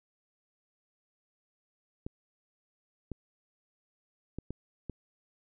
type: clicks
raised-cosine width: 3 ms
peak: -24 dBFS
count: 5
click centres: 2.065 / 3.117 / 4.386 / 4.506 / 4.897 s
effects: none